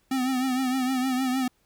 square tone with vibrato, 258.2 Hz, C4, 23 cents flat, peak -24 dBFS, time 0.11-1.48 s, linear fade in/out 5 ms, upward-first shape triangle, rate 6.5 Hz, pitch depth 69 cents each way, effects pink hiss -68 dBFS RMS until 1.65 s

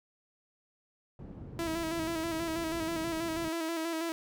white low-pass noise, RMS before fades -45 dBFS, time 1.19-3.49 s, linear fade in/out 2 ms, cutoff 220 Hz, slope 12 dB/octave
sawtooth tone with vibrato, 327.8 Hz, E4, 10 cents flat, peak -28 dBFS, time 1.59-4.12 s, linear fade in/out 0 ms, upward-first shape square, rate 6.2 Hz, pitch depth 38 cents each way
effects none

